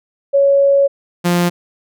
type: tone pair in turn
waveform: sine / sawtooth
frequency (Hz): 557 / 175.01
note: C#5 / F3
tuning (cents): +8 / +4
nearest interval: octave + minor sixth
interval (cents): 2004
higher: first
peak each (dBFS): -8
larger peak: neither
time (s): 0.33-0.88 / 1.24-1.5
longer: first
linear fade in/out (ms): 20
effects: none